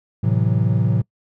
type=chord; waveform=triangle; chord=F# half-diminished seventh; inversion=first; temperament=equal; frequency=110 / 130.81 / 164.81 / 185 Hz; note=A2 / C3 / E3 / F#3; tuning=0 / 0 / 0 / 0 cents; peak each=-16 / -19 / -21 / -22 dBFS; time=0.23-1.02 s; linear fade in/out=10 ms; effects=noise-tail reverb RT60 0.1 s tail -24 dB re dry